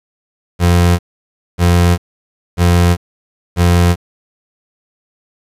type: tone bursts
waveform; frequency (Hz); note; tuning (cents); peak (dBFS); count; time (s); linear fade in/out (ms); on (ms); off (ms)
30% pulse; 87.31; F2; 0; -5; 4; 0.59-3.96; 50; 400; 590
effects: resampled to 32000 Hz + 7-bit